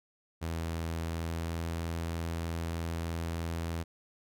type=tone with pitch glide; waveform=sawtooth; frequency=82.41 to 83.22 Hz; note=E2 to E2; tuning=0 to +17 cents; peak=-29 dBFS; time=0.41-3.84 s; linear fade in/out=20 ms; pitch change=+17 cents; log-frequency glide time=1.02-1.62 s; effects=none